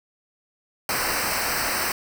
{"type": "noise with comb filter", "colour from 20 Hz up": "pink", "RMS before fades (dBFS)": -25, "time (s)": [0.89, 1.92], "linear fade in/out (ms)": 2, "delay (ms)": 0.29, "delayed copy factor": -0.85, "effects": []}